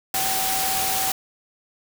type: tone in noise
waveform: sine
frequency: 766 Hz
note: G5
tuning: 40 cents flat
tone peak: -27 dBFS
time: 0.14-1.12 s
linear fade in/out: 2 ms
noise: white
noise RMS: -24 dBFS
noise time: 0.14-1.12 s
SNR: -6 dB
effects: none